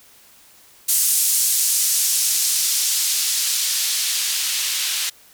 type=noise with band-pass filter sweep; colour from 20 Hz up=blue; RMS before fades=-20 dBFS; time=0.88-5.1 s; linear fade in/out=10 ms; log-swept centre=8500 to 3100 Hz; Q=0.9; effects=white hiss -50 dBFS RMS until 5.33 s